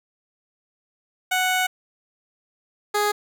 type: tone pair in turn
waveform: 15% pulse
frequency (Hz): 740 / 415.3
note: F#5 / G#4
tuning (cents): 0 / 0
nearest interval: minor seventh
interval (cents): 1000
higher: first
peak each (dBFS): -13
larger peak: neither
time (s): 1.31-1.67 / 2.94-3.12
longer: first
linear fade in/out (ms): 10
effects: none